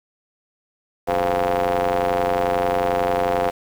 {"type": "ring-modulated tone", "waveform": "sawtooth", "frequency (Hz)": 91.2, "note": "F#2", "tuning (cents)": -24, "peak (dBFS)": -11, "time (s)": [1.07, 3.51], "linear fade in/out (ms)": 20, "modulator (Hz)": 605, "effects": ["low-pass 3000 Hz 12 dB/octave", "7-bit"]}